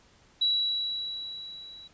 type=tone with level ramp; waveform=sine; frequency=3911 Hz; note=B7; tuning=18 cents flat; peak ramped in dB=-21 to -45 dBFS; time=0.41-1.88 s; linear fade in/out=10 ms; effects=pink hiss -60 dBFS RMS until 1.93 s + resampled to 16000 Hz